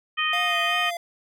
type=harmonic tone; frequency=621 Hz; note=D#5; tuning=3 cents flat; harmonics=2 / 3 / 4 / 5; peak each=-27 / -27 / -27 / -27 dBFS; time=0.17-0.91 s; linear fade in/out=20 ms
type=tone with vibrato; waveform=square; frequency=698.5 Hz; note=F5; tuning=in tune; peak=-29 dBFS; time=0.33-0.97 s; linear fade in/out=2 ms; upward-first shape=sine; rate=2.7 Hz; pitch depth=34 cents each way
effects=none